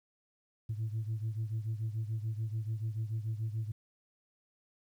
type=beating tone pair; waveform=sine; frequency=108.7 / 115.6 Hz; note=A2 / A#2; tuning=-21 / -14 cents; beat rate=6.9 Hz; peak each=-33 / -37 dBFS; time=0.69-3.72 s; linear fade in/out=10 ms; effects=tanh soft clip ceiling -29 dBFS + 11-bit